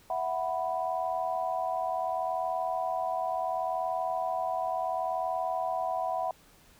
sine chord, E suspended second, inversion none, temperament equal, 659.3 / 740 / 987.8 Hz, E5 / F#5 / B5, 0 / 0 / 0 cents, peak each -33 / -31 / -35 dBFS, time 0.1-6.31 s, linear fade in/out 2 ms, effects pink hiss -59 dBFS RMS until 6.79 s

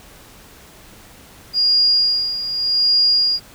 sine tone with tremolo, 4842 Hz, D#8, 48 cents flat, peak -11 dBFS, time 1.53-3.4 s, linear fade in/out 50 ms, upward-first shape sine, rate 0.84 Hz, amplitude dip 70%, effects pink hiss -44 dBFS RMS until 3.54 s

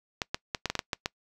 clicks, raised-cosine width 0.2 ms, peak -11 dBFS, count 9, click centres 0.218 / 0.345 / 0.548 / 0.657 / 0.7 / 0.753 / 0.792 / 0.932 / 1.059 s, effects noise-tail reverb RT60 0.1 s tail -24 dB re dry

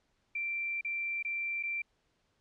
sine tone with dropouts, 2353 Hz, D7, 3 cents sharp, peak -32 dBFS, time 0.35-1.82 s, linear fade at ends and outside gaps 5 ms, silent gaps 0.811-0.847 / 1.227-1.248 / 1.628-1.634 s, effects pink hiss -75 dBFS RMS until 2.4 s + low-pass 6000 Hz 12 dB/octave

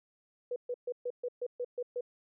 sine tone bursts, 490.1 Hz, B4, 13 cents flat, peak -32 dBFS, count 9, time 0.51-2.009 s, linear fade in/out 5 ms, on 51 ms, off 130 ms, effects none

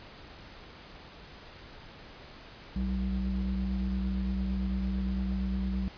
triangle ring-modulated tone, 65.2 Hz, C2, 5 cents flat, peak -23 dBFS, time 2.76-5.88 s, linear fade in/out 0 ms, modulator 126 Hz, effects pink hiss -49 dBFS RMS until 5.97 s + resampled to 11025 Hz

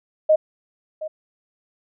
sine tone with echo, 622.3 Hz, D#5, in tune, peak -11 dBFS, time 0.29-0.36 s, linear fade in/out 10 ms, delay 720 ms, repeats 1, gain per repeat -15 dB, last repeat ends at 1.08 s, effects none

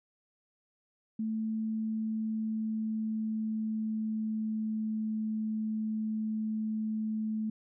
sine tone with pitch glide, 220 to 217.5 Hz, A3 to A3, 0 to -20 cents, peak -30 dBFS, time 1.19-7.5 s, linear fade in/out 5 ms, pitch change -20 cents, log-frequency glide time 1.53-5.18 s, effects none

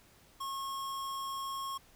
square tone, 1087 Hz, C#6, 34 cents flat, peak -37 dBFS, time 0.4-1.78 s, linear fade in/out 10 ms, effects pink hiss -62 dBFS RMS until 1.95 s

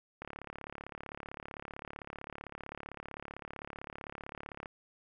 click train, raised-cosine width 0.5 ms, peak -27 dBFS, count 159, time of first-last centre 0.22-4.658 s, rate 35.6 Hz, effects none

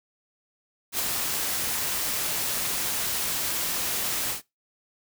white noise with ADSR envelope, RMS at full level -25 dBFS, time 0.92-4.42 s, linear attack 72 ms, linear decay 11 ms, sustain -3 dB, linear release 120 ms, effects noise-tail reverb RT60 0.2 s tail -21 dB re dry

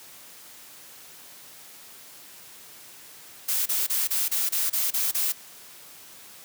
blue noise bursts, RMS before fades -25 dBFS, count 9, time 3.48-5.324 s, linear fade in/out 10 ms, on 180 ms, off 28 ms, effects white hiss -47 dBFS RMS until 6.44 s + high-pass 100 Hz 12 dB/octave

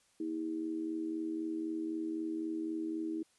sine tone with amplitude modulation, 321 Hz, E4, 46 cents flat, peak -31 dBFS, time 0.2-3.23 s, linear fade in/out 5 ms, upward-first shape sine, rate 83.9 Hz, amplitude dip 70%, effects white hiss -70 dBFS RMS until 3.38 s + resampled to 24000 Hz

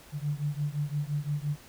sine beating tone pair, 144.2 / 150 Hz, D3 / D3, -31 / +37 cents, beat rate 5.8 Hz, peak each -31 / -32 dBFS, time 0.12-1.57 s, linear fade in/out 50 ms, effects pink hiss -53 dBFS RMS until 1.68 s

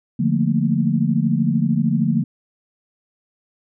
sine chord, Bb major seventh, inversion first, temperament equal, 146.83 / 174.61 / 220 / 233.1 Hz, D3 / F3 / A3 / Bb3, 0 / 0 / 0 / 0 cents, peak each -21 dBFS, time 0.19-2.24 s, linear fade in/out 10 ms, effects none

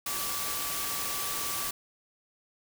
sine tone in noise, 1156 Hz, D6, 28 cents flat, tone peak -40 dBFS, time 0.06-1.71 s, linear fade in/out 5 ms, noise white, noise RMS -33 dBFS, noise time 0.06-1.71 s, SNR -10 dB, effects none

